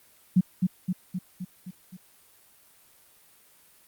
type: tone with echo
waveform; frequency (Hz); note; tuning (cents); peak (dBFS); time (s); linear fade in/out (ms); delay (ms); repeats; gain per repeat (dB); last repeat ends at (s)
sine; 183; F#3; -19; -15; 0.36-0.41; 10; 260; 6; -4; 1.97
effects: white hiss -58 dBFS RMS until 3.87 s + Opus 32 kbps